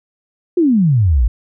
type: exponential sweep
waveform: sine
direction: down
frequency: 370 to 51 Hz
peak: -9 dBFS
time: 0.57-1.28 s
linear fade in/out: 5 ms
effects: none